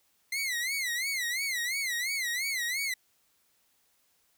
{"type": "tone with vibrato", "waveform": "sawtooth", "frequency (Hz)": 2053, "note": "C7", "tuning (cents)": -33, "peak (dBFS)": -26, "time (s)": [0.32, 2.94], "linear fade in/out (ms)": 5, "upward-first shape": "sine", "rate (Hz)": 2.9, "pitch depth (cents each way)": 160, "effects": ["white hiss -70 dBFS RMS until 4.37 s"]}